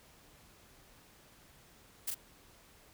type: noise with echo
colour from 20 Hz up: blue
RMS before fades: -35 dBFS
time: 2.07-2.11 s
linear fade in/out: 10 ms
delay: 37 ms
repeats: 1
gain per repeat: -3 dB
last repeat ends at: 2.147 s
effects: pink hiss -61 dBFS RMS until 2.93 s